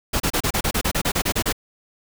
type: noise bursts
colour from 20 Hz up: pink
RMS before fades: -21 dBFS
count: 14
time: 0.13-1.527 s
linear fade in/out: 10 ms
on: 71 ms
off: 31 ms
effects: none